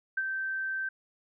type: tone with ADSR envelope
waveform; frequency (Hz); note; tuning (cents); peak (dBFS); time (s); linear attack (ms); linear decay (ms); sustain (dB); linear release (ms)
sine; 1555; G6; -14; -25; 0.17-0.89; 7; 42; -5; 6
effects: none